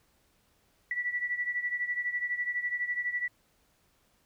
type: beating tone pair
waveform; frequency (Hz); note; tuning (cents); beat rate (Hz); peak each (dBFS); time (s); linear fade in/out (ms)
sine; 1953 / 1965; B6 / B6; -20 / -9; 12; -31 / -35; 0.91-3.28; 2
effects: pink hiss -69 dBFS RMS until 4.25 s